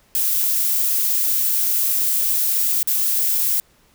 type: noise with dropouts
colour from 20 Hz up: violet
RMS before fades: -19 dBFS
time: 0.15-3.6 s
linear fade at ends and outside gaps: 0 ms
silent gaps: 2.829-2.874 s
effects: pink hiss -57 dBFS RMS until 3.94 s